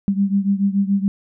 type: beating tone pair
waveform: sine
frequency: 196 / 203 Hz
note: G3 / G#3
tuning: 0 / -39 cents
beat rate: 7 Hz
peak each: -17 / -20 dBFS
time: 0.08-1.08 s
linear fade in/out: 0 ms
effects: none